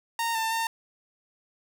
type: tone with pitch steps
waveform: sawtooth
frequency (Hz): 923 / 895 / 909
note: A#5 / A5 / A#5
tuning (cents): -17 / +29 / -44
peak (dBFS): -22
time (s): 0.19-0.67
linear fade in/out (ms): 2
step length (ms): 160
effects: none